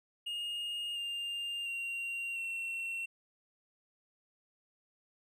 triangle tone with pitch steps, 2847 / 2803 / 2760 / 2717 Hz, F7 / F7 / F7 / F7, +33 / +6 / -21 / -48 cents, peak -34 dBFS, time 0.26-3.06 s, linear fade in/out 10 ms, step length 700 ms, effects none

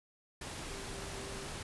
sine tone in noise, 392 Hz, G4, in tune, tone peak -49 dBFS, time 0.7-1.47 s, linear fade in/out 5 ms, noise pink, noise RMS -43 dBFS, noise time 0.41-1.63 s, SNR -9 dB, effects resampled to 24000 Hz

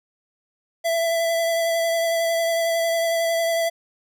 square tone with vibrato, 666 Hz, E5, 18 cents sharp, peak -20 dBFS, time 0.84-3.7 s, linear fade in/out 20 ms, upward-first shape sine, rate 11 Hz, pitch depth 15 cents each way, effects none

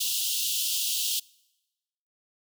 pink high-pass noise, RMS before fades -28 dBFS, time 0-1.2 s, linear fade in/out 10 ms, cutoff 2800 Hz, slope 96 dB/octave, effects noise-tail reverb RT60 1.0 s tail -25 dB re dry

